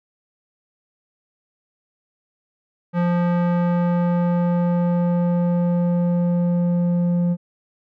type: tone with low-pass filter sweep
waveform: square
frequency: 174.61 Hz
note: F3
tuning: in tune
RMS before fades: -19 dBFS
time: 2.93-7.37 s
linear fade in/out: 50 ms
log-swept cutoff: 1500 to 370 Hz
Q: 0.91
effects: none